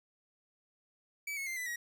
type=tone with pitch steps; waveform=45% pulse; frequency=2295 / 2190 / 2090 / 1994.5 / 1903.3 Hz; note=D7 / C#7 / C7 / B6 / A#6; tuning=-40 / -22 / -2 / +17 / +36 cents; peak=-36 dBFS; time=1.27-1.76 s; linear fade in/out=5 ms; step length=98 ms; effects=none